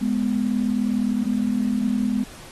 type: tone pair together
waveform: sine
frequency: 208.6 / 248.1 Hz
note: G#3 / B3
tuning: +8 / +8 cents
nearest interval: minor third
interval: 300 cents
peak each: -22 dBFS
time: 0.01-2.24 s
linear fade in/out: 10 ms
effects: pink hiss -43 dBFS RMS until 2.51 s + AAC 32 kbps